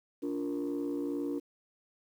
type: chord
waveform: sine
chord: Bb major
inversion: first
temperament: equal with one note detuned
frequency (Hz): 287 / 349.2 / 466.2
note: D4 / F4 / Bb4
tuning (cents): -40 / 0 / 0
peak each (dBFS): -32 / -36 / -38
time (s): 0.22-1.4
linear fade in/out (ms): 20
effects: tanh soft clip ceiling -27 dBFS + 10-bit